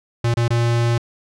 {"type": "tone with dropouts", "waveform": "square", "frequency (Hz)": 117.9, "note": "A#2", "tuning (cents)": 20, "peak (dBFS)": -16, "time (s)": [0.24, 0.98], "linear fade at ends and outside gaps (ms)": 5, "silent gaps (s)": [[0.341, 0.37], [0.481, 0.504]], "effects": ["low-pass 7000 Hz 12 dB/octave"]}